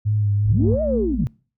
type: tone with vibrato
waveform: sine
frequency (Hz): 103.83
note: G#2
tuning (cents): 0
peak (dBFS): -16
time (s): 0.05-0.76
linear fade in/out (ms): 20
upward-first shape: sine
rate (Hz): 2.7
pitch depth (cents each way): 38
type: tone with pitch glide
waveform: sine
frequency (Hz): 61.74 to 57.27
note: B1 to A#1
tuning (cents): 0 to -30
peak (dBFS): -25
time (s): 0.45-1.25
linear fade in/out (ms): 5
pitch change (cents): -130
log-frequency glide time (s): 0.79-1.07
type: linear two-way sweep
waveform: sine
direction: up then down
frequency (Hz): 74.5 to 644 to 108.7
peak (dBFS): -19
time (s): 0.49-1.27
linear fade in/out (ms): 0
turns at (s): 0.82
type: tone with tremolo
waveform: sine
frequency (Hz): 225.5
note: A3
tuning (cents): +43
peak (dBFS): -19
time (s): 0.6-1.24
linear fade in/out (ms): 5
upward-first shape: sine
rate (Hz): 3.4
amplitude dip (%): 70
effects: noise-tail reverb RT60 0.4 s tail -25 dB re dry + tanh soft clip ceiling -6 dBFS